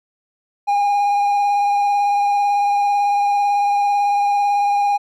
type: tone with vibrato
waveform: triangle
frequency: 813 Hz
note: G#5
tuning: 37 cents flat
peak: -12 dBFS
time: 0.67-4.98 s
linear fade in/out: 20 ms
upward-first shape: triangle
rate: 18 Hz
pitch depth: 20 cents each way
effects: none